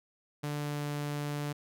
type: tone with pitch glide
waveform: sawtooth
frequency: 147.1 to 146.25 Hz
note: D3 to D3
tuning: +3 to -7 cents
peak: -29 dBFS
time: 0.43-1.53 s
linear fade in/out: 10 ms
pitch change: -10 cents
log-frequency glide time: 0.53-0.88 s
effects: none